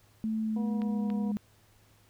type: tone with pitch glide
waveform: sine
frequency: 219.6 to 207.3 Hz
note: A3 to G#3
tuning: -3 to -3 cents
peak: -28 dBFS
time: 0.24-1.37 s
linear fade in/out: 0 ms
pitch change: -100 cents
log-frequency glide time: 0.42-1.11 s
type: harmonic tone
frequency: 240.7 Hz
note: B3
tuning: 44 cents flat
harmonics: 1 / 2 / 3 / 4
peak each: -37 / -43 / -47 / -49 dBFS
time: 0.56-1.32 s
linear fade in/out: 5 ms
type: clicks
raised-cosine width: 0.3 ms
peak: -29 dBFS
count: 2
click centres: 0.819 / 1.102 s
effects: added 104 Hz sine -64 dBFS peak until 2.09 s + pink hiss -64 dBFS RMS until 2.09 s